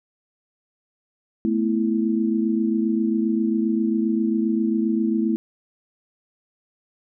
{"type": "chord", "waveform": "sine", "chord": "A suspended second", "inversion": "none", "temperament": "just", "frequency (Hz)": [220, 247.5, 330], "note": ["A3", "B3", "E4"], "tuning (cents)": [0, 4, 2], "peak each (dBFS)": [-21, -26, -23], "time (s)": [1.45, 5.36], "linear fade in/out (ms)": 0, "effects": []}